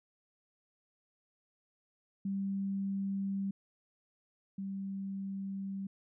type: tone pair in turn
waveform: sine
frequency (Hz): 196 / 195.03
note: G3 / G3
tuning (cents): 0 / -9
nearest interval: unison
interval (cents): 9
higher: first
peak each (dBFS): -32 / -36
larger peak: first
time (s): 2.25-3.51 / 4.58-5.87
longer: second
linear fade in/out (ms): 5
effects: none